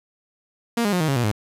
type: tone with pitch steps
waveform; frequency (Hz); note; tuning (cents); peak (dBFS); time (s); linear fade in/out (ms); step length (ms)
sawtooth; 234.1 / 205 / 179.48 / 157.15 / 137.6 / 120.48 / 105.49; A#3 / G#3 / F3 / D#3 / C#3 / B2 / G#2; +8 / -22 / +48 / +18 / -12 / -42 / +28; -15; 0.77-1.316; 5; 78
effects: resampled to 32000 Hz + 7-bit